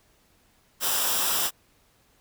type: noise with comb filter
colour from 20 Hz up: white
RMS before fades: -25 dBFS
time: 0.8-1.51 s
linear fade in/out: 50 ms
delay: 0.46 ms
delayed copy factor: -0.6
effects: pink hiss -63 dBFS RMS until 2.2 s